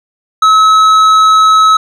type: tone with tanh clipping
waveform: triangle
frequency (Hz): 1290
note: E6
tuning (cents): -38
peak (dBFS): -5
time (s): 0.42-1.77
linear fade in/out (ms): 5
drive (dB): 13
effects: none